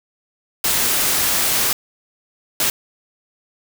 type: noise bursts at uneven times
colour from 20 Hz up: white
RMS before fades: -18 dBFS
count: 2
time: 0.64-1.73 / 2.6-2.7 s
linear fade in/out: 2 ms
effects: none